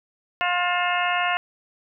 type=harmonic tone with a mistuned harmonic; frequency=354.7 Hz; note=F4; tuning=27 cents sharp; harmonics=2 / 3 / 4 / 5 / 6 / 7 / 8; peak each=-25 / -27 / -28 / -29 / -30 / -30 / -31 dBFS; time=0.41-1.37 s; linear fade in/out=0 ms; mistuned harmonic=7; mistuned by=+84 cents; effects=none